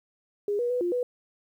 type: tone with pitch steps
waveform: sine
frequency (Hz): 410 / 482.5 / 494.9 / 351.2 / 493.1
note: G#4 / B4 / B4 / F4 / B4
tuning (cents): -22 / -40 / +4 / +10 / -3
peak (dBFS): -24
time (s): 0.48-1.03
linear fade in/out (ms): 2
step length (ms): 110
effects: 10-bit